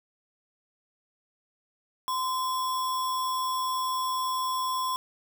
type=tone with sample-and-hold; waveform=sine; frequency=1032 Hz; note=C6; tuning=24 cents flat; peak=-26 dBFS; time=2.08-4.96 s; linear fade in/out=0 ms; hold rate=4410 Hz; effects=none